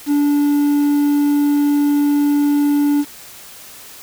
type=tone with quantisation; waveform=triangle; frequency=289.8 Hz; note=D4; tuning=23 cents flat; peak=-10 dBFS; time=0.06-3.05 s; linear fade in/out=50 ms; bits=6; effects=white hiss -38 dBFS RMS until 4.02 s